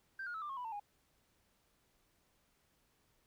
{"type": "tone with pitch steps", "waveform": "sine", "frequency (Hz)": [1568, 1429.6, 1303.4, 1188.3, 1083.4, 987.8, 900.6, 821.1], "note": ["G6", "F6", "E6", "D6", "C#6", "B5", "A5", "G#5"], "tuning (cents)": [0, 40, -20, 20, -40, 0, 40, -20], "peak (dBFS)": -39, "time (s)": [0.19, 0.798], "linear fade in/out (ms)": 5, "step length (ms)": 76, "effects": ["tanh soft clip ceiling -37 dBFS", "pink hiss -75 dBFS RMS until 3.26 s"]}